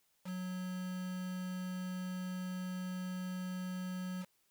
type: tone with quantisation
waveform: triangle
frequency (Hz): 183.5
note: F#3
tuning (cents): -14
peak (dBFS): -36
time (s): 0.24-4.26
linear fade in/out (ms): 50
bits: 8
effects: white hiss -75 dBFS RMS until 4.5 s